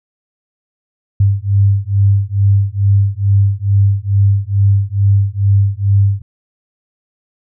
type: beating tone pair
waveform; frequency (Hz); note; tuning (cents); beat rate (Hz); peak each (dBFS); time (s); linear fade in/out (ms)
sine; 98.5 / 100.8; G2 / G2; +9 / +49; 2.3; -12; 1.2-6.22; 5
effects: none